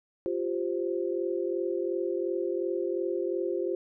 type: chord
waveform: sine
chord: F suspended second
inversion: none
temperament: equal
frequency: 349.2 / 392 / 523.3 Hz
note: F4 / G4 / C5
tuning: 0 / 0 / 0 cents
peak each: -30 / -32 / -34 dBFS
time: 0.26-3.75 s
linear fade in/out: 0 ms
effects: none